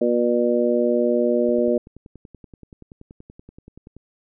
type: harmonic tone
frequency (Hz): 120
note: B2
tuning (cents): -49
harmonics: 2 / 3 / 4 / 5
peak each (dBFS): -22 / -22 / -22 / -22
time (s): 0.01-1.78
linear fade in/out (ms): 5
type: click train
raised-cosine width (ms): 3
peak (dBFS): -29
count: 27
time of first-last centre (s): 1.49-3.966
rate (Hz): 10.5
effects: none